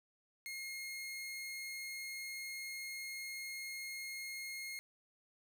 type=tone; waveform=sawtooth; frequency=2147 Hz; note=C7; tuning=44 cents sharp; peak=-39 dBFS; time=0.46-4.79 s; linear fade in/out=0 ms; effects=13-bit